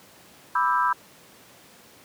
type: chord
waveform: sine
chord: E minor seventh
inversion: second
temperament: just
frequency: 988.9 / 1186.7 / 1318.5 / 1582.2 Hz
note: B5 / D6 / E6 / G6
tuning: +2 / +18 / 0 / +16 cents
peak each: -22 / -28 / -25 / -28 dBFS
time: 0.55-0.93 s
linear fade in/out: 5 ms
effects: pink hiss -51 dBFS RMS until 2.04 s + high-pass 150 Hz 12 dB/octave